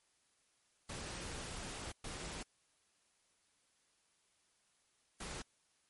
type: noise bursts at uneven times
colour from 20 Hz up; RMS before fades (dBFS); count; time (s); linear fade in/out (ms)
pink; -45; 3; 0.89-1.92 / 2.04-2.43 / 5.2-5.42; 5
effects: white hiss -75 dBFS RMS until 5.89 s + MP3 48 kbps